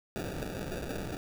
violet noise with sample-and-hold, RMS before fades -37 dBFS, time 0.16-1.17 s, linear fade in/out 0 ms, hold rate 1050 Hz, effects none

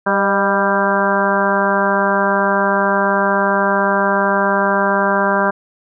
harmonic tone with a mistuned harmonic, 197.3 Hz, G3, 11 cents sharp, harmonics 1 / 2 / 3 / 4 / 5 / 6 / 7 / 8, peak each -21 / -22 / -19 / -23 / -19 / -23 / -23 / -20 dBFS, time 0.06-5.51 s, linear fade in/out 10 ms, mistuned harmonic 3, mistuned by +39 cents, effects none

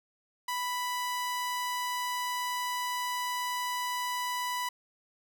sawtooth tone, 989 Hz, B5, 2 cents sharp, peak -27 dBFS, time 0.48-4.69 s, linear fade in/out 5 ms, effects none

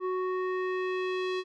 square tone with low-pass filter sweep, 370 Hz, F#4, in tune, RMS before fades -31 dBFS, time 0-1.44 s, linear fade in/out 50 ms, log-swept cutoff 1100 to 3900 Hz, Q 1.6, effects none

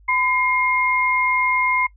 sine tone pair together, 1009.7 / 2134 Hz, B5 / C7, +38 / +34 cents, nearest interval octave + minor second, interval 1296 cents, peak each -20 / -18 dBFS, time 0.08-1.87 s, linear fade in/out 10 ms, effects noise-tail reverb RT60 0.1 s tail -22 dB re dry + added 50 Hz sine -47 dBFS peak until 1.96 s

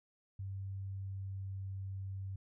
sine tone with pitch glide, 97.1 to 96.54 Hz, G2 to G2, -16 to -26 cents, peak -39 dBFS, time 0.39-2.36 s, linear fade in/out 5 ms, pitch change -10 cents, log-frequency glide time 0.82-1.61 s, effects none

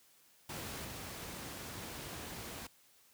pink noise with level steps, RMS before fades -43 / -45 dBFS, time 0.49-2.67 s, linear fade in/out 5 ms, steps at 0.84 s, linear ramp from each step 10 ms, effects white hiss -66 dBFS RMS until 3.13 s + high-pass 60 Hz 12 dB/octave

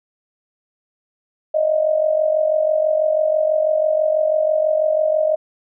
sine tone with amplitude modulation, 622.3 Hz, D#5, in tune, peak -11 dBFS, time 1.54-5.36 s, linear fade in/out 10 ms, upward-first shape sine, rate 46.1 Hz, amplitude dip 70%, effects none

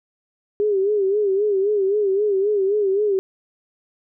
sine tone with vibrato, 402.3 Hz, G4, 45 cents sharp, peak -16 dBFS, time 0.6-3.19 s, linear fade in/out 0 ms, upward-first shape sine, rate 3.8 Hz, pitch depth 96 cents each way, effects none

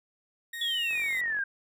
35% pulse tone, 1864.7 Hz, A#6, in tune, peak -34 dBFS, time 0.53-1.21 s, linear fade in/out 5 ms
sine exponential sweep, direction down, 3466 to 1568 Hz, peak -27 dBFS, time 0.61-1.44 s, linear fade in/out 5 ms
click train, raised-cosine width 0.5 ms, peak -33 dBFS, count 23, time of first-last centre 0.91-1.389 s, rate 45.9 Hz
effects none

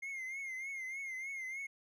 triangle tone with vibrato, 2122 Hz, C7, 24 cents sharp, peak -38 dBFS, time 0.02-1.67 s, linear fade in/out 10 ms, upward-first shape triangle, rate 3.3 Hz, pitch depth 82 cents each way, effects none

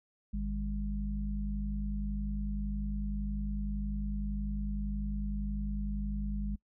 harmonic tone, 50.9 Hz, G#1, 34 cents flat, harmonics 1 / 3 / 4, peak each -33 / -45 / -37 dBFS, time 0.33-6.56 s, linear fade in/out 10 ms, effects noise-tail reverb RT60 0.1 s tail -24 dB re dry

